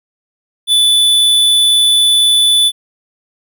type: tone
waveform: square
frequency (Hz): 3482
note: A7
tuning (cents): -19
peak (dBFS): -8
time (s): 0.67-2.72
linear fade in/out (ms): 50
effects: none